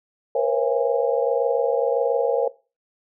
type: tone cluster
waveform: sine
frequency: 472.7 / 494.3 / 540 / 674 / 819 Hz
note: A#4 / B4 / C#5 / E5 / G#5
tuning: +24 / +1 / -45 / +38 / -24 cents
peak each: -22 / -27 / -21 / -29 / -29 dBFS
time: 0.35-2.48 s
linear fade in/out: 5 ms
effects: noise-tail reverb RT60 0.3 s tail -20 dB re dry